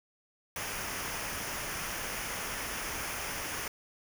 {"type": "noise with comb filter", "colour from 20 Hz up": "pink", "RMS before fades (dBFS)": -37, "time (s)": [0.56, 3.68], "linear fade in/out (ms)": 2, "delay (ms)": 0.25, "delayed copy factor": -0.6, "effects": []}